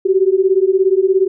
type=beating tone pair; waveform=sine; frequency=372.5 / 389.5 Hz; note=F#4 / G4; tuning=+12 / -11 cents; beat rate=17 Hz; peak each=-13 dBFS; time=0.05-1.28 s; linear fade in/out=10 ms; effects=none